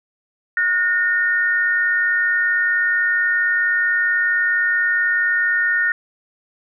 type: tone pair together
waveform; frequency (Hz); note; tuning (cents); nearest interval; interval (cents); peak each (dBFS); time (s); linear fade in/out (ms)
sine; 1451 / 1832.2; F#6 / A#6; -34 / -30; major third; 404; -19 / -17; 0.57-5.92; 2
effects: none